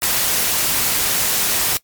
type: noise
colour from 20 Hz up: white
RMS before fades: -18 dBFS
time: 0.02-1.77 s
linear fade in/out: 0 ms
effects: noise-tail reverb RT60 0.1 s tail -20 dB re dry + MP3 96 kbps